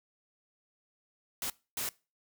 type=noise bursts at uneven times; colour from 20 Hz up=white; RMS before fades=-35 dBFS; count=2; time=1.42-1.5 / 1.77-1.89 s; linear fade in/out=2 ms; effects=noise-tail reverb RT60 0.3 s tail -22 dB re dry